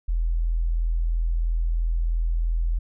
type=tone; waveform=sine; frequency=41.51 Hz; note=E1; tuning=13 cents sharp; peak=-20 dBFS; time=0.08-2.79 s; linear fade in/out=10 ms; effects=none